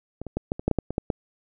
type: clicks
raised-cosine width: 2 ms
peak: -20 / -21 / -12 / -11 / -20 / -8 / -7 / -9 / -16 / -10 / -10 dBFS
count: 11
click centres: 0.216 / 0.267 / 0.37 / 0.519 / 0.595 / 0.68 / 0.713 / 0.787 / 0.906 / 0.981 / 1.102 s
effects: none

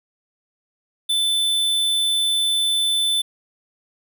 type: tone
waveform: square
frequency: 3520 Hz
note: A7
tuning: in tune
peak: -18 dBFS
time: 1.09-3.22 s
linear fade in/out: 10 ms
effects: none

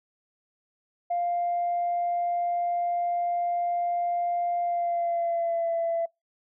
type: tone with pitch glide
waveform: sine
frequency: 698.5 to 670.4 Hz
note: F5 to E5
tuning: 0 to +29 cents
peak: -23 dBFS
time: 1.1-6.06 s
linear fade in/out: 10 ms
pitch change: -71 cents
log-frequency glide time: 4.62-5.71 s
effects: noise-tail reverb RT60 0.2 s tail -26 dB re dry + tanh soft clip ceiling -20 dBFS

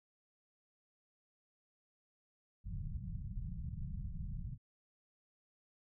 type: low-pass noise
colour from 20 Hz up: pink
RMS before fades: -42 dBFS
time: 2.64-4.58 s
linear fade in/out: 50 ms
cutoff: 180 Hz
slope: 48 dB/octave
effects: none

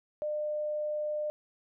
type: tone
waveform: sine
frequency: 602 Hz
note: D5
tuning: 43 cents sharp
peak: -30 dBFS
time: 0.22-1.3 s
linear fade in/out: 0 ms
effects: none

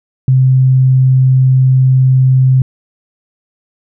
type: tone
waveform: sine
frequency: 130.4 Hz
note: C3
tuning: 5 cents flat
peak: -5 dBFS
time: 0.28-2.62 s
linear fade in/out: 2 ms
effects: none

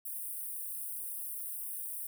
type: high-pass noise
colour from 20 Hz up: white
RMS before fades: -40 dBFS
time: 0.05-2.07 s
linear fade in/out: 5 ms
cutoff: 8700 Hz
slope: 96 dB/octave
effects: none

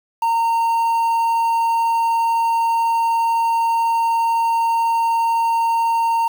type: tone with quantisation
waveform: triangle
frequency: 919 Hz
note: A#5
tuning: 25 cents flat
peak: -13 dBFS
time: 0.22-6.28 s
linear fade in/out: 5 ms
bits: 6
effects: none

